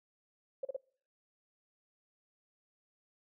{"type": "tone bursts", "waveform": "sine", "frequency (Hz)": 538, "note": "C5", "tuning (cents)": 48, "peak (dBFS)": -33, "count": 3, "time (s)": [0.63, 0.765], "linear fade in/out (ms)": 5, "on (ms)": 21, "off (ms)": 36, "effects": ["noise-tail reverb RT60 0.5 s tail -25 dB re dry"]}